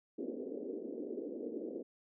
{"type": "band-pass noise", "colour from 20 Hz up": "white", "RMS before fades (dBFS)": -42, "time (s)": [0.18, 1.83], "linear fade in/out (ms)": 10, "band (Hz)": [240, 480], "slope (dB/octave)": 48, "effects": []}